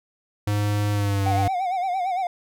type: tone with pitch glide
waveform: square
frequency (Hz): 103.5 to 98.14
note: G#2 to G2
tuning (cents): -5 to +2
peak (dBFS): -21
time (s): 0.47-1.48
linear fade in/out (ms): 5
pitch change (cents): -93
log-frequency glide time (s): 0.92-1.24
type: tone with vibrato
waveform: triangle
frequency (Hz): 740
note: F#5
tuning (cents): 0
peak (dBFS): -20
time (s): 1.26-2.27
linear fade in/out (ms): 2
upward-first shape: sine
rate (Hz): 8.8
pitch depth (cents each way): 92
effects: none